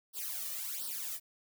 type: noise with flanger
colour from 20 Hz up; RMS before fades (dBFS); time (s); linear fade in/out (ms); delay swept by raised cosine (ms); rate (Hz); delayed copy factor
blue; -39; 0.13-1.2; 50; 0.21 to 1.71; 1.4; +1
effects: none